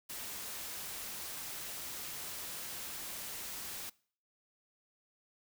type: noise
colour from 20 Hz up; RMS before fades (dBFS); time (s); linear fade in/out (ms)
white; -43; 0.09-3.9; 10
effects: noise-tail reverb RT60 0.5 s tail -23 dB re dry

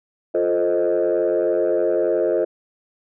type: chord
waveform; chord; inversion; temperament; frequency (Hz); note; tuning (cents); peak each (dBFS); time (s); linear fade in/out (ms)
sine; F dominant seventh; none; equal; 349.2 / 440 / 523.3 / 622.3; F4 / A4 / C5 / Eb5; 0 / 0 / 0 / 0; -21; 0.34-2.45; 10
effects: tanh soft clip ceiling -11 dBFS

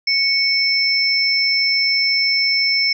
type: tone pair together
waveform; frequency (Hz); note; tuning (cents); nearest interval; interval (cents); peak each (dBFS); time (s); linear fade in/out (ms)
sine; 2217 / 5313; C#7 / E8; 0 / +13; octave + minor third; 1513; -18 / -16; 0.07-2.93; 5
effects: none

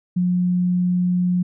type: tone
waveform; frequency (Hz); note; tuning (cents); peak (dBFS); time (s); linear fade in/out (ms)
sine; 179.3; F3; +46; -16; 0.16-1.43; 10
effects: none

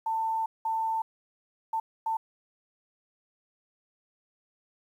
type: tone bursts at uneven times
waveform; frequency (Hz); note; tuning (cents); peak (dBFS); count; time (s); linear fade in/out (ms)
sine; 893; A5; +25; -26; 4; 0.06-0.46 / 0.65-1.02 / 1.73-1.8 / 2.06-2.17; 5
effects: 10-bit

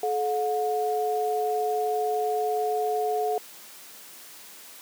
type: tone pair together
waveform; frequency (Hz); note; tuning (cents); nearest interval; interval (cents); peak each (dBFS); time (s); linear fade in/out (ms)
sine; 430.3 / 721.6; A4 / F#5; -39 / -44; major sixth; 895; -26; 0.03-3.38; 2
effects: white hiss -46 dBFS RMS until 4.81 s + high-pass 200 Hz 12 dB/octave

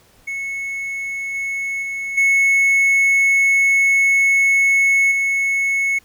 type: tone with level steps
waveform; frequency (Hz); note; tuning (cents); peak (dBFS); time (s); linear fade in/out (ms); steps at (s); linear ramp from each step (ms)
triangle; 2198; C#7; -15; -21 / -19 / -21 / -10 / -14; 0.27-5.99; 10; 1.34 / 1.82 / 2.17 / 5.11; 10
effects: pink hiss -53 dBFS RMS until 6.04 s

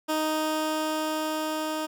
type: tone with level ramp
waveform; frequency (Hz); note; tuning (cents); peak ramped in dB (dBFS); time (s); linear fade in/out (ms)
15% pulse; 311.1; D#4; 0; -18 to -22; 0.08-1.87; 20
effects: none

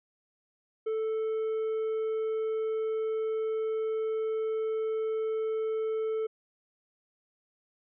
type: tone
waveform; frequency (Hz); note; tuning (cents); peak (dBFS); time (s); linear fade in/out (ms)
triangle; 440; A4; 0; -26; 0.86-6.27; 10
effects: resampled to 8000 Hz

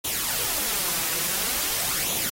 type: noise with flanger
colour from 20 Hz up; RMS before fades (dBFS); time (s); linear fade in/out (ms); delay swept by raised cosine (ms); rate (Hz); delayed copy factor
white; -26; 0.04-2.3; 10; 0.29 to 6.19; 0.48; +0.55
effects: AAC 48 kbps

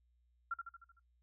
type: tone with echo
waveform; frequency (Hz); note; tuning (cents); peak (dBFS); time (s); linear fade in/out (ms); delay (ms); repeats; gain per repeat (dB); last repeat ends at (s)
sine; 1373; F6; -30; -34; 0.51-0.54; 5; 76; 6; -5; 0.996
effects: noise-tail reverb RT60 0.1 s tail -20 dB re dry + added 60 Hz sine -70 dBFS peak until 1.22 s

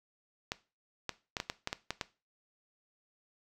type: clicks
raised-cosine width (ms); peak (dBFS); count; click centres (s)
0.2; -16; 9; 0.519 / 1.093 / 1.368 / 1.401 / 1.499 / 1.674 / 1.729 / 1.906 / 2.012
effects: noise-tail reverb RT60 0.3 s tail -17 dB re dry

